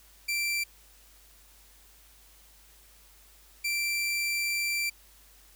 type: tone bursts at uneven times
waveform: sawtooth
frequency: 2349 Hz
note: D7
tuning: in tune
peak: -24 dBFS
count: 2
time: 0.28-0.64 / 3.64-4.9 s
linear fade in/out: 10 ms
effects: added 50 Hz sine -59 dBFS peak until 5.55 s + white hiss -58 dBFS RMS until 5.55 s